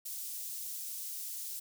white high-pass noise, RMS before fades -41 dBFS, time 0.05-1.6 s, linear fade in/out 10 ms, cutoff 6100 Hz, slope 12 dB/octave, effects none

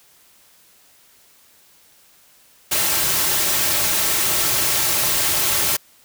white noise with comb filter, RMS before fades -19 dBFS, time 2.71-5.77 s, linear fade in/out 10 ms, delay 4.1 ms, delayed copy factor -0.5, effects white hiss -53 dBFS RMS until 6.04 s

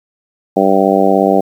harmonic tone, 97.1 Hz, G2, 16 cents flat, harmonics 2 / 3 / 4 / 5 / 6 / 7 / 8, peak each -16 / -16 / -16 / -16 / -16 / -16 / -16 dBFS, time 0.56-1.41 s, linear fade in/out 10 ms, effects 7-bit

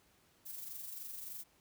violet noise with amplitude modulation, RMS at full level -44 dBFS, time 0.45-1.44 s, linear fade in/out 20 ms, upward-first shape sine, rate 23.4 Hz, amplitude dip 45%, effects pink hiss -69 dBFS RMS until 1.6 s + high-pass 60 Hz 12 dB/octave

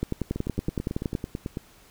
two click trains, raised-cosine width 3 ms, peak -17 / -13 dBFS, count 12 / 13, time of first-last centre 0.36-1.571 / 0.03-1.151 s, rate 9.08 / 10.7 Hz, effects pink hiss -55 dBFS RMS until 1.9 s

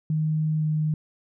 sine tone with pitch glide, 155.56 to 154.22 Hz, D#3 to D#3, 0 to -15 cents, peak -21 dBFS, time 0.1-0.94 s, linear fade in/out 2 ms, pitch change -15 cents, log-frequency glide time 0.57-0.65 s, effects none

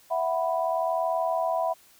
sine chord, E suspended second, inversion none, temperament equal, 659.3 / 740 / 987.8 Hz, E5 / F#5 / B5, 0 / 0 / 0 cents, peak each -26 / -29 / -30 dBFS, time 0.1-1.74 s, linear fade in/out 20 ms, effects white hiss -57 dBFS RMS until 1.99 s

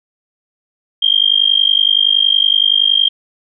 sine tone with amplitude modulation, 3200 Hz, G7, 35 cents sharp, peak -5 dBFS, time 1.02-3.09 s, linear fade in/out 10 ms, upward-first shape sine, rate 50.7 Hz, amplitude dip 100%, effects none

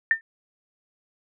sine tone with exponential decay, 1803 Hz, A6, 42 cents sharp, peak -12 dBFS, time 0.11-0.21 s, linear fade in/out 1 ms, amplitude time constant 21 ms, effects none

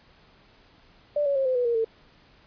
sine tone with pitch steps, 587.3 / 561.8 / 537.3 / 513.9 / 491.6 / 470.2 / 449.7 Hz, D5 / C#5 / C5 / C5 / B4 / A#4 / A4, 0 / +23 / +46 / -31 / -8 / +15 / +38 cents, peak -21 dBFS, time 1.16-1.846 s, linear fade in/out 5 ms, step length 98 ms, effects pink hiss -57 dBFS RMS until 2.46 s + resampled to 11025 Hz

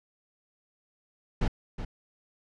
brown noise with echo, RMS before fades -25 dBFS, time 1.41-1.48 s, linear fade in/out 5 ms, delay 370 ms, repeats 1, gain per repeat -10 dB, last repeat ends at 1.85 s, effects low-pass 5000 Hz 12 dB/octave

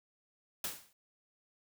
white noise with exponential decay, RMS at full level -34 dBFS, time 0.64-0.93 s, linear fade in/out 2 ms, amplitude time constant 63 ms, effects none

